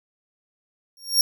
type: tone with exponential growth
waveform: sawtooth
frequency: 5560 Hz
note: F8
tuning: 9 cents flat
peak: -9 dBFS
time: 0.97-1.21 s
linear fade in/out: 1 ms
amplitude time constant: 51 ms
effects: none